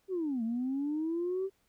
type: linear two-way sweep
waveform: sine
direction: down then up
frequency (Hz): 392 to 221.2 to 392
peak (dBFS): -29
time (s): 0.08-1.5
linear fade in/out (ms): 50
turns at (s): 0.43
effects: tanh soft clip ceiling -26 dBFS + pink hiss -73 dBFS RMS until 1.68 s